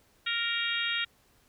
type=harmonic tone; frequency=466.2 Hz; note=A#4; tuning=in tune; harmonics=3 / 4 / 5 / 6 / 7 / 8; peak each=-35 / -35 / -35 / -35 / -35 / -35 dBFS; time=0.26-1.05 s; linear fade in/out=10 ms; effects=pink hiss -65 dBFS RMS until 1.48 s